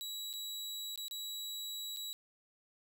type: tone with dropouts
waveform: sawtooth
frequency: 3900 Hz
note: B7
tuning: 23 cents flat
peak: -37 dBFS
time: 0.01-2.13 s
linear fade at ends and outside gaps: 0 ms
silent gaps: 0.33-0.337 / 0.958-0.976 / 1.082-1.111 / 1.963-1.97 s
effects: none